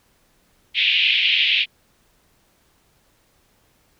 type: band-pass noise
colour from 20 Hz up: white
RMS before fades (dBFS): -18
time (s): 0.74-1.66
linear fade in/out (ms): 50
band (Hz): 2300 to 3400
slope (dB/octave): 48
effects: pink hiss -61 dBFS RMS until 3.99 s